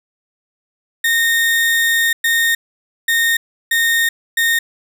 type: tone bursts at uneven times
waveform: 35% pulse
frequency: 1842 Hz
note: A#6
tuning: 21 cents flat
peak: -11 dBFS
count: 5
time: 1.04-2.13 / 2.24-2.55 / 3.08-3.37 / 3.71-4.09 / 4.37-4.59 s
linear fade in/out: 5 ms
effects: none